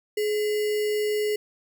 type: tone with sample-and-hold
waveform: sine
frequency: 422.4 Hz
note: G#4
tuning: 29 cents sharp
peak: -22 dBFS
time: 0.17-1.36 s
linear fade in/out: 5 ms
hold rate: 2450 Hz
effects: none